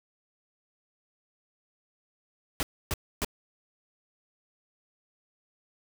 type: noise bursts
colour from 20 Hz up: pink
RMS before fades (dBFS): -29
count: 3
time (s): 2.6-3.247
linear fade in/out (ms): 0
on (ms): 29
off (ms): 280
effects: none